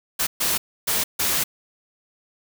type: noise bursts at uneven times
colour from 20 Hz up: white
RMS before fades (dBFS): -22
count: 4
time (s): 0.19-0.27 / 0.4-0.58 / 0.87-1.04 / 1.19-1.44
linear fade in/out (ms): 10
effects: none